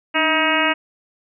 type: harmonic tone with a mistuned harmonic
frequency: 317.3 Hz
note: D#4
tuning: 34 cents sharp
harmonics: 1 / 2 / 3 / 4 / 5 / 6 / 7 / 8 / 9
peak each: -24 / -24 / -24 / -24 / -24 / -24 / -24 / -24 / -24 dBFS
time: 0.14-0.74 s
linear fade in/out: 20 ms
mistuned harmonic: 1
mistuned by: -77 cents
effects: none